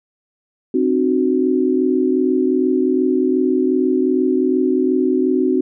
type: chord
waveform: sine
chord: C diminished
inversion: none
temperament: equal with one note detuned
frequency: 261.6 / 304.2 / 370 Hz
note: C4 / Eb4 / Gb4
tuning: 0 / -39 / 0 cents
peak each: -17 / -20 / -17 dBFS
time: 0.74-5.61 s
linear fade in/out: 5 ms
effects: none